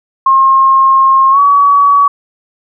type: tone with pitch glide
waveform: sine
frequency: 1071 to 1133.4 Hz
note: C6 to C#6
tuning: +40 to +38 cents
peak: -4 dBFS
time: 0.26-2.08 s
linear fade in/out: 5 ms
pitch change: +98 cents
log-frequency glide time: 1.31-1.39 s
effects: none